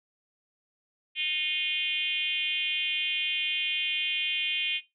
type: tone with frequency modulation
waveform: sine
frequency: 2796 Hz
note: F7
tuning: 1 cent sharp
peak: -26 dBFS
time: 1.15-4.81 s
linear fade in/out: 50 ms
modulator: 322 Hz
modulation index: 1.7
effects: noise-tail reverb RT60 0.2 s tail -18 dB re dry